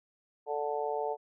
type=harmonic tone; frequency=146.9 Hz; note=D3; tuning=1 cent sharp; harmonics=3 / 4 / 5 / 6; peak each=-34 / -37 / -36 / -37 dBFS; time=0.46-1.17 s; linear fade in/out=50 ms; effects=none